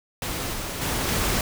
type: noise with level steps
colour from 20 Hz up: pink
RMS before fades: -29 / -31 / -26 / -24 dBFS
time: 0.22-1.41 s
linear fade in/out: 2 ms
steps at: 0.53 / 0.81 / 1.07 s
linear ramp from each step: 10 ms
effects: none